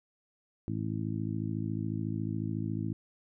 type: harmonic tone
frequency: 54 Hz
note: A1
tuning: 32 cents flat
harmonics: 2 / 3 / 4 / 5 / 6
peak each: -35 / -37 / -38 / -39 / -40 dBFS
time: 0.68-2.93 s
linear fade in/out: 0 ms
effects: none